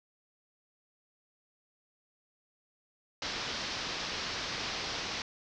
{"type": "low-pass noise", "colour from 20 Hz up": "white", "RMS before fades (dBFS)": -37, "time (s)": [3.22, 5.22], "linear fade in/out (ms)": 2, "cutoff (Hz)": 5600, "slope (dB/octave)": 48, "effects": []}